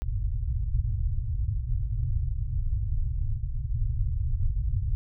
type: low-pass noise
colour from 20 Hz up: pink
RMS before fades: -27 dBFS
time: 0.02-4.95 s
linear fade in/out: 0 ms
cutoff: 130 Hz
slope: 96 dB/octave
effects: none